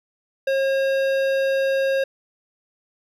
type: tone with hard clipping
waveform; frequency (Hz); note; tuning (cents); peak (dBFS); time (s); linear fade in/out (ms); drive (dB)
triangle; 540; C#5; -45; -20; 0.47-2.04; 5; 17
effects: none